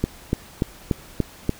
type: click train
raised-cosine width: 3 ms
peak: -6 dBFS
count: 6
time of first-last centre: 0.04-1.493 s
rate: 3.44 Hz
effects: pink hiss -45 dBFS RMS until 1.59 s